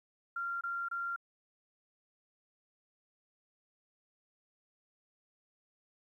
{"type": "tone bursts", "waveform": "sine", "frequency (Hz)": 1384, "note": "F6", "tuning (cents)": -16, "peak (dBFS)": -34, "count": 3, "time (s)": [0.36, 1.162], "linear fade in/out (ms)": 5, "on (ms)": 250, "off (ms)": 26, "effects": ["12-bit"]}